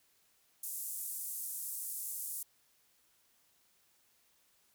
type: band-pass noise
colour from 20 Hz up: pink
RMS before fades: -41 dBFS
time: 0.63-2.43 s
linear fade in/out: 5 ms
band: 8800 to 16000 Hz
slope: 24 dB/octave
effects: white hiss -71 dBFS RMS until 4.74 s